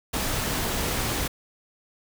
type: noise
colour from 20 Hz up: pink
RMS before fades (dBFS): -27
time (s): 0.13-1.28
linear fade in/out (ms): 10
effects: none